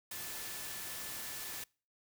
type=tone in noise; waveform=sine; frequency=1746 Hz; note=A6; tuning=14 cents flat; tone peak=-54 dBFS; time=0.11-1.64 s; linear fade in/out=5 ms; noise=white; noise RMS=-43 dBFS; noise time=0.11-1.64 s; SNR=-14 dB; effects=noise-tail reverb RT60 0.4 s tail -26 dB re dry